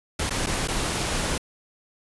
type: noise with dropouts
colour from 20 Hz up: pink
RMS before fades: -26 dBFS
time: 0.19-1.38 s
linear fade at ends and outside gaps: 5 ms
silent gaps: 0.296-0.306 / 0.463-0.468 / 0.676-0.683 s
effects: resampled to 24000 Hz